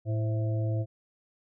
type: harmonic tone with a mistuned harmonic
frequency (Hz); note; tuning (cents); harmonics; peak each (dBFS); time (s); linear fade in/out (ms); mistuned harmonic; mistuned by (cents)
110.3; A2; +5; 1 / 3 / 5 / 6; -26 / -38 / -40 / -41; 0.05-0.86; 50; 5; -79
effects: none